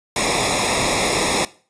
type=noise with comb filter; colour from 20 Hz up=pink; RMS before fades=-19 dBFS; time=0.16-1.45 s; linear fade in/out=2 ms; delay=0.66 ms; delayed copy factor=-0.85; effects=noise-tail reverb RT60 0.4 s tail -19 dB re dry + resampled to 22050 Hz